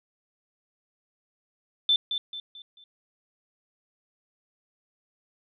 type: tone with echo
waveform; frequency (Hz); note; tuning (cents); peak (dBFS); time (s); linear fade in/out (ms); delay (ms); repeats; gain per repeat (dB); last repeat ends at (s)
sine; 3536; A7; +8; -18; 1.89-1.96; 2; 220; 4; -8; 2.84
effects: none